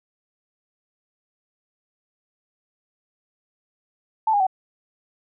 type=tone with pitch steps; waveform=sine; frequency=880 / 816.3 / 757.3 Hz; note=A5 / G#5 / F#5; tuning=0 / -30 / +40 cents; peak=-16 dBFS; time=4.27-4.468 s; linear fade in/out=5 ms; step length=66 ms; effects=none